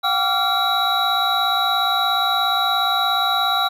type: tone cluster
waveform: triangle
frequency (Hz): 718 / 775 / 1152 / 1378 / 3885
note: F5 / G5 / D6 / F6 / B7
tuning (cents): +48 / -20 / -34 / -24 / -29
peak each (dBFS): -24 / -21 / -24 / -21 / -19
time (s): 0.03-3.69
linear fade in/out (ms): 20
effects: none